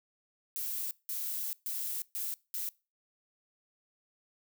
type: noise bursts at uneven times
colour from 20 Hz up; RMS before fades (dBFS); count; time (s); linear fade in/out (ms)
violet; -36; 5; 0.56-0.91 / 1.09-1.53 / 1.66-2.02 / 2.15-2.34 / 2.54-2.69; 0
effects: noise-tail reverb RT60 0.3 s tail -23 dB re dry